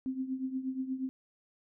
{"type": "tone with tremolo", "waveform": "sine", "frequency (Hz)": 261.6, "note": "C4", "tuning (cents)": 0, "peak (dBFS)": -29, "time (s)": [0.06, 1.09], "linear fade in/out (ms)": 0, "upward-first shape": "triangle", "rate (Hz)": 8.4, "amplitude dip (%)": 80, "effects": []}